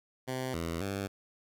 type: tone with pitch steps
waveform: 10% pulse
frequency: 129.3 / 83.3 / 98.7 Hz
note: C3 / E2 / G2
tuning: -20 / +19 / +12 cents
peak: -25 dBFS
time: 0.27-1.08 s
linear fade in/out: 20 ms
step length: 270 ms
effects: none